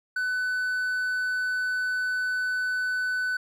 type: tone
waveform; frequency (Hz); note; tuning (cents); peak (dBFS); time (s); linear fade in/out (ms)
triangle; 1500; F#6; +23; -23; 0.16-3.37; 5
effects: none